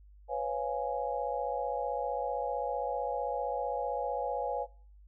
sine chord, C# dominant seventh, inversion third, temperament just, 498.9 / 554.4 / 693 / 831.5 Hz, B4 / C#5 / E#5 / G#5, +17 / 0 / -14 / +2 cents, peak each -36 / -36 / -38 / -35 dBFS, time 0.28-4.67 s, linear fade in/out 50 ms, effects noise-tail reverb RT60 0.5 s tail -23 dB re dry + added 50 Hz sine -53 dBFS peak until 5.07 s

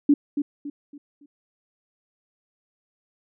sine tone with echo, 288.4 Hz, D4, 31 cents flat, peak -12 dBFS, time 0.09-0.14 s, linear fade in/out 5 ms, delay 280 ms, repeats 4, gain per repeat -9 dB, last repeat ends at 1.26 s, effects none

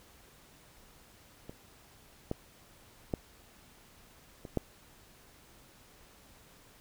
clicks, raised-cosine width 2 ms, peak -30 / -19 / -17 / -29 / -15 dBFS, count 5, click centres 1.495 / 2.314 / 3.138 / 4.452 / 4.573 s, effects pink hiss -59 dBFS RMS until 6.8 s

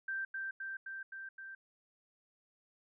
sine tone with echo, 1568 Hz, G6, in tune, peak -35 dBFS, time 0.08-0.25 s, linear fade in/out 5 ms, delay 260 ms, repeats 5, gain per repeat -2 dB, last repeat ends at 1.55 s, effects none

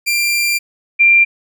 sawtooth / sine tone pair in turn, 2376 / 2376 Hz, D7 / D7, +20 / +20 cents, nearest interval unison, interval 0 cents, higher neither, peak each -10 / -6 dBFS, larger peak second, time 0.06-0.59 / 0.99-1.25 s, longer first, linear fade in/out 20 ms, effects none

